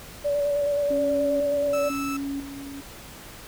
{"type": "tone with vibrato", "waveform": "sine", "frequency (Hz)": 576, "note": "D5", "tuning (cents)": -34, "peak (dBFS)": -21, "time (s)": [0.24, 1.9], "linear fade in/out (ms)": 20, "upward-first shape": "square", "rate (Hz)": 9.4, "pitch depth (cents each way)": 17}
{"type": "tone with tremolo", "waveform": "sine", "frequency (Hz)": 278.5, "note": "C#4", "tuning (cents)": 8, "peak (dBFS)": -27, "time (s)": [0.9, 2.81], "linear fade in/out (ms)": 10, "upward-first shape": "square", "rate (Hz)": 1, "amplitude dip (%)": 60}
{"type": "tone", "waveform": "30% pulse", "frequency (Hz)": 1313, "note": "E6", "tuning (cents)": -7, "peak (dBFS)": -28, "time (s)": [1.73, 2.17], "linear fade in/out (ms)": 5}
{"effects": ["pink hiss -43 dBFS RMS until 3.47 s"]}